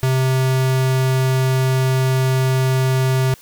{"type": "tone", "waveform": "square", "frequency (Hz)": 130.81, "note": "C3", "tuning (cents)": 0, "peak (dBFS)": -15, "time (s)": [0.03, 3.34], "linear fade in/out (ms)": 0, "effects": ["white hiss -46 dBFS RMS until 3.41 s"]}